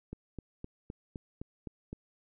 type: click train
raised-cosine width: 3 ms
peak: -27 dBFS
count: 8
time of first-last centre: 0.13-1.929 s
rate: 3.89 Hz
effects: none